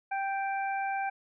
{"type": "harmonic tone", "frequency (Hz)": 784, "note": "G5", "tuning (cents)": 0, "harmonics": [1, 2, 3], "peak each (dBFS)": [-30, -37, -40], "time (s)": [0.11, 1.1], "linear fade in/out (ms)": 10, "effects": []}